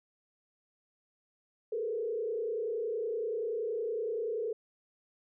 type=tone with frequency modulation; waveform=sine; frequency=448.6 Hz; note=A4; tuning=34 cents sharp; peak=-31 dBFS; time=1.72-4.53 s; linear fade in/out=5 ms; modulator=30.6 Hz; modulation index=1.2; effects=none